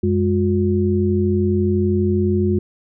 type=tone cluster; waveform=sine; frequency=92.9 / 205 / 359.3 Hz; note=F#2 / G#3 / F4; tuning=+7 / -22 / +49 cents; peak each=-19 dBFS; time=0.03-2.59 s; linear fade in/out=5 ms; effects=none